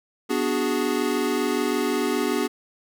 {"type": "chord", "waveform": "square", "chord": "G# half-diminished seventh", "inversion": "first", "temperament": "equal", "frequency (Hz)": [246.9, 293.7, 370, 415.3], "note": ["B3", "D4", "F#4", "G#4"], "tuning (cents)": [0, 0, 0, 0], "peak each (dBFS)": -28, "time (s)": [0.29, 2.48], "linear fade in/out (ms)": 20, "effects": []}